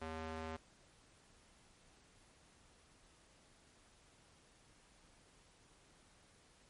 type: tone with band-pass filter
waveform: square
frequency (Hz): 80.1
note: E2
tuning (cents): -49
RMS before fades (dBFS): -45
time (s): 0.01-0.57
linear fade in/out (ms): 10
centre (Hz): 970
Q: 0.51
effects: pink hiss -67 dBFS RMS until 6.69 s + MP3 48 kbps